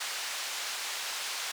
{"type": "band-pass noise", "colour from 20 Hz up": "white", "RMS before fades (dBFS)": -36, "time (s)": [0, 1.52], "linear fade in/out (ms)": 10, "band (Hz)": [790, 5900], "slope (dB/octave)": 12, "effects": []}